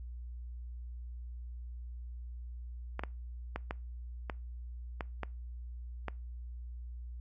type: clicks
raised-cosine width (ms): 0.5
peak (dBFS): -21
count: 8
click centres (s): 2.994 / 3.036 / 3.56 / 3.709 / 4.298 / 5.008 / 5.233 / 6.083
effects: noise-tail reverb RT60 0.3 s tail -24 dB re dry + added 60 Hz sine -41 dBFS peak until 7.2 s